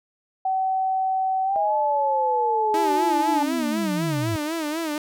sine tone with pitch glide, 760 to 863 Hz, F#5 to A5, +46 to -34 cents, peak -20 dBFS, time 0.45-3.43 s, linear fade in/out 5 ms, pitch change +220 cents, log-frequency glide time 1.44-1.75 s
sine linear sweep, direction down, 650 to 98 Hz, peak -24 dBFS, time 1.56-4.36 s, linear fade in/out 0 ms
sawtooth tone with vibrato, 314 Hz, D#4, 16 cents sharp, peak -21 dBFS, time 2.74-4.98 s, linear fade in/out 2 ms, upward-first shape sine, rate 4 Hz, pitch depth 110 cents each way
effects none

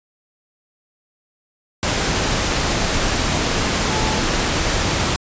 sine tone in noise, 867 Hz, A5, 26 cents flat, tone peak -26 dBFS, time 3.9-4.21 s, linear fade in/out 0 ms, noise pink, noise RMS -19 dBFS, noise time 1.83-5.16 s, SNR -10 dB, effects resampled to 16000 Hz

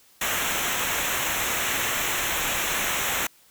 pink noise with comb filter, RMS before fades -26 dBFS, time 0.21-3.27 s, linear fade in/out 5 ms, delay 0.21 ms, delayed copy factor -0.8, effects white hiss -57 dBFS RMS until 3.5 s

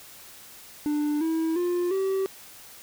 triangle tone with pitch steps, 296.7 / 323.6 / 352.8 / 384.8 Hz, D4 / E4 / F4 / G4, +18 / -32 / +18 / -32 cents, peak -21 dBFS, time 0.86-2.26 s, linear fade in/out 0 ms, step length 350 ms, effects white hiss -47 dBFS RMS until 2.82 s

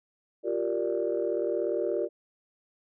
sine chord, G minor seventh, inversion third, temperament equal with one note detuned, 349.2 / 389.5 / 466.2 / 587.3 Hz, F4 / G4 / Bb4 / D5, 0 / -11 / 0 / 0 cents, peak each -31 dBFS, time 0.43-2.09 s, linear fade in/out 50 ms, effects tanh soft clip ceiling -17 dBFS

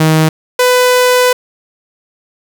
sawtooth tone pair in turn, 157.8 / 499.3 Hz, D#3 / B4, +25 / +19 cents, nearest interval octave + minor sixth, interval 1994 cents, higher second, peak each -3 dBFS, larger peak neither, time 0-0.29 / 0.59-1.33 s, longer second, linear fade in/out 5 ms, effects none

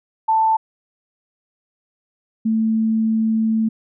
sine tone pair in turn, 885 / 221.7 Hz, A5 / A3, +10 / +13 cents, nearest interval 2 octaves, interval 2397 cents, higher first, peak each -13 / -15 dBFS, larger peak first, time 0.28-0.57 / 2.45-3.69 s, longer second, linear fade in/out 10 ms, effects none

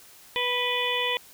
harmonic tone with a mistuned harmonic, 492 Hz, B4, 7 cents flat, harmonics 1 / 2 / 4 / 5 / 6 / 7, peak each -31 / -31 / -31 / -31 / -31 / -31 dBFS, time 0.36-1.17 s, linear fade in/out 0 ms, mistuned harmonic 6, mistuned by +33 cents, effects white hiss -51 dBFS RMS until 1.33 s

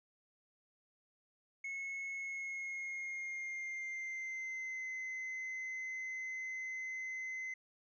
triangle tone with pitch glide, 2186 to 2051 Hz, C#7 to C7, -25 to -35 cents, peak -38 dBFS, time 1.64-7.54 s, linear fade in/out 5 ms, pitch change -110 cents, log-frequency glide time 2.13-4.88 s, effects resampled to 16000 Hz

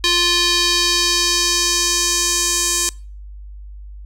square tone with band-pass filter sweep, 349.2 Hz, F4, in tune, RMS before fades -17 dBFS, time 0.04-2.89 s, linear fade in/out 0 ms, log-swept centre 4000 to 7400 Hz, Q 2, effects noise-tail reverb RT60 0.4 s tail -24 dB re dry + added 50 Hz sine -32 dBFS peak until 4.05 s

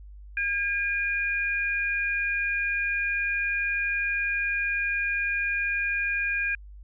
sine tone pair together, 1621.2 / 2429 Hz, G#6 / D#7, -42 / -42 cents, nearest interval perfect fifth, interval 700 cents, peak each -27 dBFS, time 0.37-6.55 s, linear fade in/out 2 ms, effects added 50 Hz sine -42 dBFS peak until 6.83 s

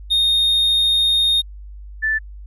triangle / sine tone pair in turn, 3693 / 1757 Hz, A#7 / A6, -17 / -3 cents, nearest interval octave + minor second, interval 1286 cents, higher first, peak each -12 / -16 dBFS, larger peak first, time 0.1-1.42 / 2.02-2.19 s, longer first, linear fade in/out 20 ms, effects added 50 Hz sine -33 dBFS peak until 2.46 s + resampled to 32000 Hz

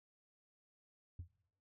sine tone with exponential decay, 87.31 Hz, F2, in tune, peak -39 dBFS, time 1.19-1.31 s, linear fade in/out 5 ms, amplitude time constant 25 ms, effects noise-tail reverb RT60 0.7 s tail -20 dB re dry + tanh soft clip ceiling -41 dBFS

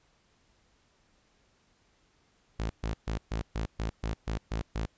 sawtooth tone bursts, 54.7 Hz, A1, 9 cents flat, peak -26 dBFS, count 10, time 2.59-4.86 s, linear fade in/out 10 ms, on 110 ms, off 130 ms, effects pink hiss -68 dBFS RMS until 4.97 s + resampled to 16000 Hz

